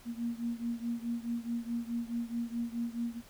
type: beating tone pair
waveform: sine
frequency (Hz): 233.1 / 237.8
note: A#3 / A#3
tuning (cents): 0 / +35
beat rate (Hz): 4.7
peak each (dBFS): -35 / -37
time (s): 0.05-3.22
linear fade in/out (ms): 50
effects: pink hiss -57 dBFS RMS until 3.29 s